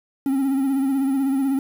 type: tone with vibrato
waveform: triangle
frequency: 271 Hz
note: C#4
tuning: 39 cents flat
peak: -16 dBFS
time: 0.26-1.59 s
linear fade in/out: 2 ms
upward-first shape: sine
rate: 16 Hz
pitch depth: 52 cents each way
effects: 7-bit